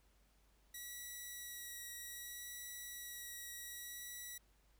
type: tone with vibrato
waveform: 5% pulse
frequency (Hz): 1933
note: B6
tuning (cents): -38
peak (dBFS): -37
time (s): 0.74-4.38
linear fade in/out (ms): 5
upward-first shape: sine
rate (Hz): 0.64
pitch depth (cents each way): 12
effects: added 50 Hz sine -70 dBFS peak until 4.79 s + pink hiss -75 dBFS RMS until 4.79 s